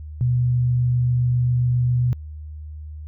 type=tone; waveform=sine; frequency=123.47 Hz; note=B2; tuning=in tune; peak=-16 dBFS; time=0.21-2.13 s; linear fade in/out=0 ms; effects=added 76 Hz sine -32 dBFS peak until 3.07 s